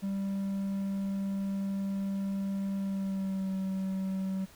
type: tone with pitch glide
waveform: triangle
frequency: 196 to 190.86 Hz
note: G3 to G3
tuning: 0 to -46 cents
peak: -28 dBFS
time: 0.02-4.46 s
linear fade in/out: 20 ms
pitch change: -46 cents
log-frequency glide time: 2.77-3.52 s
effects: pink hiss -56 dBFS RMS until 4.55 s